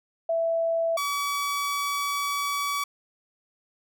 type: tone pair in turn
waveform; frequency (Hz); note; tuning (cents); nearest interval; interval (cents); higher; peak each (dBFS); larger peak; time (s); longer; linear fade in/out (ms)
sine / sawtooth; 662 / 1140.9; E5 / C#6; +7 / +50; major sixth; 943; second; -22; neither; 0.29-0.97 / 0.97-2.84; second; 5
effects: none